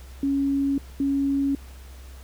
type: tone pair in turn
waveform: sine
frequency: 277.2 / 277.2 Hz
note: C#4 / C#4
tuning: 0 / 0 cents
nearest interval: unison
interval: 0 cents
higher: neither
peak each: -20 dBFS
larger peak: neither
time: 0.23-0.78 / 1-1.55 s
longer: neither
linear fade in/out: 2 ms
effects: added 65 Hz sine -40 dBFS peak until 2.23 s + pink hiss -51 dBFS RMS until 2.23 s